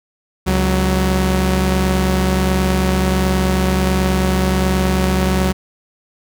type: tone pair together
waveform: sawtooth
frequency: 69.3 / 186.51 Hz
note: C#2 / F#3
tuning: 0 / +14 cents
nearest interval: octave + perfect fourth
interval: 1714 cents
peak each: -13 / -12 dBFS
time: 0.46-5.53 s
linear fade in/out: 20 ms
effects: none